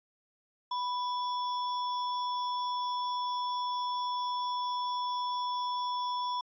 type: tone with sample-and-hold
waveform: sine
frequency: 987.8 Hz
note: B5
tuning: in tune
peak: -30 dBFS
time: 0.71-6.41 s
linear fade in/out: 5 ms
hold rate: 4410 Hz
effects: resampled to 16000 Hz